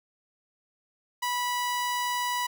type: tone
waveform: sawtooth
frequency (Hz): 981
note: B5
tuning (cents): -12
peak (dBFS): -23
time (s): 1.22-2.47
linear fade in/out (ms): 10
effects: none